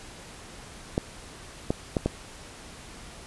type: clicks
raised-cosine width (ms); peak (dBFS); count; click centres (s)
2; -10; 4; 0.979 / 1.705 / 1.968 / 2.06
effects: pink hiss -45 dBFS RMS until 3.26 s + resampled to 24000 Hz